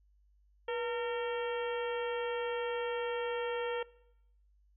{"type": "harmonic tone with a mistuned harmonic", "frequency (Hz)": 457, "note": "A#4", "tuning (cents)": -34, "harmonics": [1, 2, 3, 4, 5, 6, 7], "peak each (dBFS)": [-34, -41, -45, -45, -49, -48, -48], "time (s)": [0.68, 3.83], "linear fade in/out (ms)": 5, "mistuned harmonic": 1, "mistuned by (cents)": 90, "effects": ["noise-tail reverb RT60 0.8 s tail -21 dB re dry", "added 50 Hz sine -64 dBFS peak until 4.76 s"]}